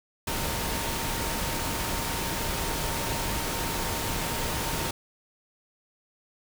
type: tone in noise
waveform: sine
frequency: 919 Hz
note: A#5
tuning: 25 cents flat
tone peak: -38 dBFS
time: 0.27-4.91 s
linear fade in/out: 5 ms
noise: pink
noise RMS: -30 dBFS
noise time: 0.27-4.91 s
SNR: -11 dB
effects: none